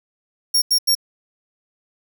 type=tone bursts; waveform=sawtooth; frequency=5550 Hz; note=F8; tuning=12 cents flat; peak=-11 dBFS; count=3; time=0.54-0.952 s; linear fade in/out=10 ms; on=80 ms; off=86 ms; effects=none